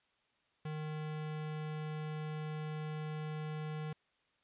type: tone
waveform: square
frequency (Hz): 153.9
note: D#3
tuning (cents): -19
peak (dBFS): -39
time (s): 0.65-3.93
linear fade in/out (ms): 5
effects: white hiss -75 dBFS RMS until 4.43 s + resampled to 8000 Hz